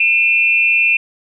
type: tone pair together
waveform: sine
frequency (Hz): 2428 / 2666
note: D#7 / E7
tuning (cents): -43 / +19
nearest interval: major second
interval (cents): 162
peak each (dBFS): -13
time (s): 0-0.97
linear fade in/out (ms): 5
effects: none